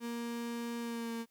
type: tone with pitch glide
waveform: 35% pulse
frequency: 235.1 to 230.1 Hz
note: A#3 to A#3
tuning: +15 to -22 cents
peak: -35 dBFS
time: 0-1.26 s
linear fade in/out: 50 ms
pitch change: -37 cents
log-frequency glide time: 0.8-1.13 s
effects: white hiss -75 dBFS RMS until 1.3 s